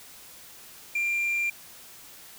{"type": "tone", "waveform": "triangle", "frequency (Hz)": 2382, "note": "D7", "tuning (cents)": 24, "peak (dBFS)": -22, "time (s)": [0.95, 1.5], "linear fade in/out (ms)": 5, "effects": ["tanh soft clip ceiling -18 dBFS", "white hiss -48 dBFS RMS until 2.38 s"]}